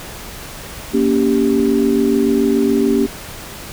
sine chord, G diminished, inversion first, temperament just, 235.2 / 282.2 / 392 Hz, Bb3 / Db4 / G4, +16 / +31 / 0 cents, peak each -16 dBFS, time 0.93-3.07 s, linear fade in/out 20 ms, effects pink hiss -32 dBFS RMS until 3.72 s

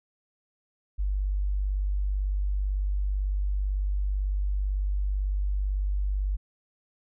sine tone, 49 Hz, G1, in tune, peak -24 dBFS, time 0.98-6.37 s, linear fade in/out 20 ms, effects none

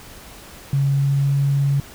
sine tone with pitch glide, 138.59 to 139.88 Hz, C#3 to C#3, 0 to +16 cents, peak -15 dBFS, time 0.73-1.8 s, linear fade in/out 2 ms, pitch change +16 cents, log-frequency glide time 0.85-1.4 s, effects pink hiss -41 dBFS RMS until 1.94 s

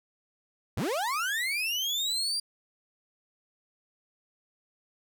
35% pulse linear sweep, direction up, 67.2 to 4801 Hz, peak -26 dBFS, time 0.77-2.4 s, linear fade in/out 5 ms, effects none

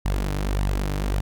sawtooth tone with flanger, 49 Hz, G1, in tune, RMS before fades -24 dBFS, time 0.05-1.21 s, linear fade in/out 10 ms, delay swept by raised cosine 1 to 6.8 ms, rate 1.7 Hz, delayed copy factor +0.6, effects none

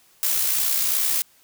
blue noise with amplitude modulation, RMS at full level -20 dBFS, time 0.23-1.22 s, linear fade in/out 0 ms, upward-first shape sine, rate 62.6 Hz, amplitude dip 40%, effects white hiss -57 dBFS RMS until 1.43 s

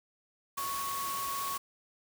sine tone in noise, 1108.7 Hz, C#6, in tune, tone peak -34 dBFS, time 0.57-1.58 s, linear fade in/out 10 ms, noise white, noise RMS -39 dBFS, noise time 0.57-1.58 s, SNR +2 dB, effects none

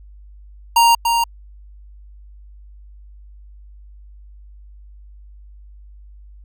square tone with echo, 932.3 Hz, A#5, in tune, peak -10 dBFS, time 0.76-0.95 s, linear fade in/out 5 ms, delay 290 ms, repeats 1, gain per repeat -5 dB, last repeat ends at 1.24 s, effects added 50 Hz sine -39 dBFS peak until 6.44 s

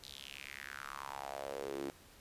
sawtooth tone with high-pass filter sweep, 69.3 Hz, C#2, in tune, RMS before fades -45 dBFS, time 0.03-1.9 s, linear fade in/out 0 ms, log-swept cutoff 4100 to 310 Hz, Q 4.3, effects pink hiss -60 dBFS RMS until 2.2 s + resampled to 32000 Hz

